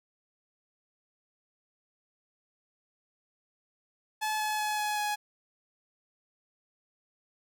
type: tone with pitch steps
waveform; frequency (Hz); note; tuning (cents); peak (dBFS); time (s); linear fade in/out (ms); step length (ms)
sawtooth; 860 / 854.1 / 848.2 / 842.3 / 836.5; A5 / G#5 / G#5 / G#5 / G#5; -40 / +48 / +36 / +24 / +12; -25; 4.21-5.16; 20; 190
effects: none